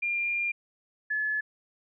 sine tone pair in turn, 2399 / 1716.7 Hz, D7 / A6, +36 / -43 cents, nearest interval tritone, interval 579 cents, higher first, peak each -26 dBFS, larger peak neither, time 0.02-0.52 / 1.1-1.41 s, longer first, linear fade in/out 10 ms, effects none

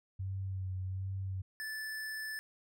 sine tone with vibrato, 94.7 Hz, F#2, 41 cents sharp, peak -35 dBFS, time 0.19-1.42 s, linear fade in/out 10 ms, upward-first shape sine, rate 1.3 Hz, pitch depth 29 cents each way
square tone, 1748 Hz, A6, 12 cents flat, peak -39 dBFS, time 1.6-2.39 s, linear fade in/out 0 ms
effects none

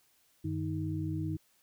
sine tone cluster, 94.9 / 153.1 / 314.6 Hz, F#2 / D#3 / D#4, +44 / -28 / +19 cents, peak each -36 / -36 / -36 dBFS, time 0.44-1.37 s, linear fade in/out 10 ms, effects white hiss -69 dBFS RMS until 1.62 s

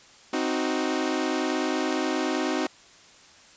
sawtooth chord, C diminished, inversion none, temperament equal, 261.6 / 311.1 / 370 Hz, C4 / Eb4 / Gb4, 0 / 0 / 0 cents, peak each -25 / -24 / -26 dBFS, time 0.33-2.67 s, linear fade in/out 5 ms, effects white hiss -52 dBFS RMS until 3.56 s + resampled to 16000 Hz

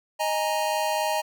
square chord, D# suspended fourth, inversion none, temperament just, 622.3 / 829.7 / 933.4 Hz, D#5 / G#5 / A#5, 0 / -2 / +2 cents, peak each -28 / -29 / -29 dBFS, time 0.19-1.22 s, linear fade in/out 20 ms, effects none

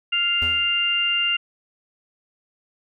harmonic tone, 698.5 Hz, F5, in tune, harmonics 2 / 3 / 4, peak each -29 / -30 / -19 dBFS, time 0.12-1.37 s, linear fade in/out 10 ms
square tone with exponential decay, 82.41 Hz, E2, in tune, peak -27 dBFS, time 0.42-0.83 s, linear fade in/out 0 ms, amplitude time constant 87 ms
effects none

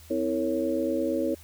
sine tone cluster, 256.3 / 325 / 456.9 / 553 Hz, C4 / E4 / A#4 / C#5, -36 / -24 / -35 / -4 cents, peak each -31 / -28 / -32 / -29 dBFS, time 0.1-1.35 s, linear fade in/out 10 ms, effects added 80 Hz sine -49 dBFS peak until 1.43 s + white hiss -53 dBFS RMS until 1.43 s

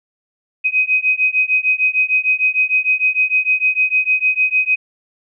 sine beating tone pair, 2514 / 2520.6 Hz, D#7 / D#7, +17 / +22 cents, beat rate 6.6 Hz, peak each -16 dBFS, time 0.64-4.76 s, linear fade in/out 20 ms, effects none

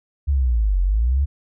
sine linear two-way sweep, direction down then up, 73 to 43.65 to 73 Hz, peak -15 dBFS, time 0.27-1.26 s, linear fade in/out 20 ms, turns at 0.81 s, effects none

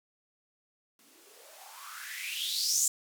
violet noise with band-pass filter sweep, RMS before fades -35 dBFS, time 0.99-2.88 s, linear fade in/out 2 ms, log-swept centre 230 to 7400 Hz, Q 6.9, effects none

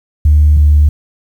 sine tone pair in turn, 75 / 74.22 Hz, D2 / D2, +37 / +19 cents, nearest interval unison, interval 18 cents, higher first, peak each -3 dBFS, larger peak neither, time 0.25-0.57 / 0.57-0.89 s, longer neither, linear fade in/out 5 ms, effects tanh soft clip ceiling 0 dBFS + 7-bit

